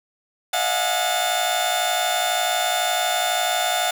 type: tone cluster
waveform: sawtooth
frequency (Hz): 616 / 678 / 730 / 843 / 3564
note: D#5 / E5 / F#5 / G#5 / A7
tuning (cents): -17 / +49 / -24 / +26 / +22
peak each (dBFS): -27 / -23 / -19 / -27 / -23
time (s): 0.53-3.91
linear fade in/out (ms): 5
effects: none